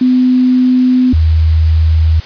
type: tone pair in turn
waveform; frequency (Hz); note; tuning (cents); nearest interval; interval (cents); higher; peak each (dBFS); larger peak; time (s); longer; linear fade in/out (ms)
sine; 253.2 / 79.75; B3 / D#2; +43 / +43; octave + minor sixth; 2000; first; -6; neither; 0.01-1.13 / 1.13-2.2; first; 5
effects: white hiss -31 dBFS RMS until 2.25 s + resampled to 11025 Hz